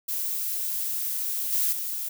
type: noise with level steps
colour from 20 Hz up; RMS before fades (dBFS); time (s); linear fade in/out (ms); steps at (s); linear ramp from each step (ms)
violet; -29 / -24 / -31; 0.08-2.09; 10; 1.52 / 1.72; 10
effects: none